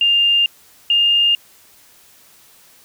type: tone pair in turn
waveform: sine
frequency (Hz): 2804 / 2818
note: F7 / F7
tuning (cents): +6 / +15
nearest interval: unison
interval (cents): 9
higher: second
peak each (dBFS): -11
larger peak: neither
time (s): 0.01-0.46 / 0.9-1.35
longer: neither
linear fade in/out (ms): 2
effects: white hiss -49 dBFS RMS until 2.84 s